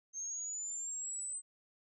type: linear sweep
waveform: sine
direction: up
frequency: 6330 to 8200 Hz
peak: -38 dBFS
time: 0.13-1.42 s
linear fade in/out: 50 ms
effects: none